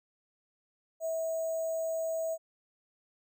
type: tone with sample-and-hold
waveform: sine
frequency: 650 Hz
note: E5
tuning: 24 cents flat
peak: -30 dBFS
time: 1-2.38 s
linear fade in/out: 50 ms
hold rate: 7350 Hz
effects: none